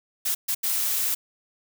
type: noise bursts at uneven times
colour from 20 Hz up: blue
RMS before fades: -25 dBFS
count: 3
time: 0.25-0.35 / 0.48-0.55 / 0.63-1.15 s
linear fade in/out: 10 ms
effects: none